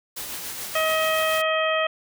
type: noise with tremolo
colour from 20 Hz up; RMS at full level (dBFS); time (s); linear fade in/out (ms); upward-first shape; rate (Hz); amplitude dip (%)
white; -32; 0.16-1.42; 10; sine; 7; 30
type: harmonic tone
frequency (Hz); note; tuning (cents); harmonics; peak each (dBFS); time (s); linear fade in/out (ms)
634; D#5; +32; 1 / 2 / 3 / 4 / 5; -23 / -26 / -28 / -29 / -30; 0.75-1.87; 5
effects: none